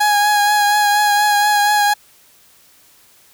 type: tone with vibrato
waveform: 30% pulse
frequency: 829 Hz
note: G#5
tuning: 3 cents flat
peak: -9 dBFS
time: 0-1.94 s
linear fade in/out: 10 ms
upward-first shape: triangle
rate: 4.2 Hz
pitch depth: 26 cents each way
effects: white hiss -50 dBFS RMS until 3.33 s